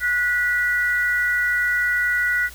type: tone pair together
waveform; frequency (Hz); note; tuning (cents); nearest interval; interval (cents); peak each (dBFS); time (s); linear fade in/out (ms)
sine; 1465 / 1955.5; F#6 / B6; -18 / -18; perfect fourth; 500; -20 / -21; 0-2.5; 50
effects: added 60 Hz sine -42 dBFS peak until 2.54 s + white hiss -43 dBFS RMS until 2.54 s